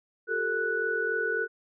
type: tone cluster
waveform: sine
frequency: 364.7 / 408.3 / 451.9 / 1480 Hz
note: F#4 / G#4 / A4 / F#6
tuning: -25 / -29 / +46 / 0 cents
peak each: -37 / -35 / -31 / -28 dBFS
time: 0.27-1.48 s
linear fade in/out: 50 ms
effects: none